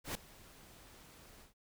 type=noise with ADSR envelope; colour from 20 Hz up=pink; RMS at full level=-37 dBFS; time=0.04-1.54 s; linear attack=110 ms; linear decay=3 ms; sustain=-21 dB; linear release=130 ms; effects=none